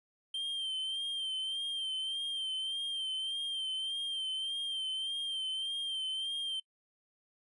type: tone with vibrato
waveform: triangle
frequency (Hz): 3144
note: G7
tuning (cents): +4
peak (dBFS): -32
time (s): 0.34-6.6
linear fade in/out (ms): 5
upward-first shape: sine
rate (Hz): 1.7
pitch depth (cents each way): 44
effects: noise-tail reverb RT60 0.1 s tail -26 dB re dry + resampled to 24000 Hz